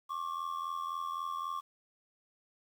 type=ring-modulated tone; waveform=triangle; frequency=1123 Hz; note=C#6; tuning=22 cents sharp; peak=-30 dBFS; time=0.09-1.61 s; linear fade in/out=20 ms; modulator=41.9 Hz; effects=10-bit